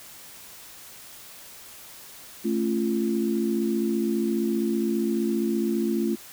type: chord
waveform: sine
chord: A augmented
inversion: none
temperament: just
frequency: 220 / 275 / 343.8 Hz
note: A3 / C#4 / E#4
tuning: 0 / -14 / -27 cents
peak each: -25 / -30 / -26 dBFS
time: 2.44-6.16 s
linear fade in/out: 20 ms
effects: white hiss -45 dBFS RMS until 6.32 s